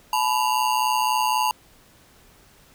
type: ring-modulated tone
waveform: square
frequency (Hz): 932.3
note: A#5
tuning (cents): 0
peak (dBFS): -17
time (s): 0.13-1.51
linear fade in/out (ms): 0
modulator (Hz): 61.9
effects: pink hiss -54 dBFS RMS until 2.74 s